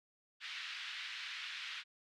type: band-pass noise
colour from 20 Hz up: white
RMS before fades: -45 dBFS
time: 0.4-1.84 s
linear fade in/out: 50 ms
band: 1500 to 3700 Hz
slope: 24 dB/octave
effects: none